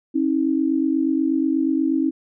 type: tone pair together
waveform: sine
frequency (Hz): 270.9 / 319.2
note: C#4 / D#4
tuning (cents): -40 / +44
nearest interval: minor third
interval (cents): 284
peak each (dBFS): -20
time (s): 0.14-2.11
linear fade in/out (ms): 20
effects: none